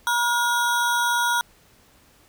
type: ring-modulated tone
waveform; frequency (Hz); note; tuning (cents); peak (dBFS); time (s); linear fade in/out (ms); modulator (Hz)
square; 1193; D6; +27; -17; 0.07-1.41; 0; 238
effects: pink hiss -56 dBFS RMS until 2.28 s